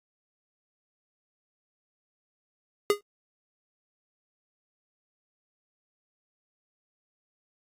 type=tone with exponential decay; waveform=square; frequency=410.5 Hz; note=G#4; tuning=20 cents flat; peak=-16 dBFS; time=2.9-3.01 s; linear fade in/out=1 ms; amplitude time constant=22 ms; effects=AAC 48 kbps